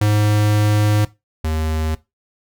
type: tone pair in turn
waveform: square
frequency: 105.1 / 78.74 Hz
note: G#2 / D#2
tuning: +21 / +21 cents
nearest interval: perfect fourth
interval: 500 cents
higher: first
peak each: -14 / -19 dBFS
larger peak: first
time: 0.01-1.05 / 1.44-1.95 s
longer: first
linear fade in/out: 5 ms
effects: noise-tail reverb RT60 0.2 s tail -17 dB re dry